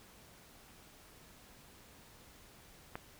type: click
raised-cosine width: 0.5 ms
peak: -25 dBFS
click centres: 2.955 s
effects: pink hiss -59 dBFS RMS until 3.19 s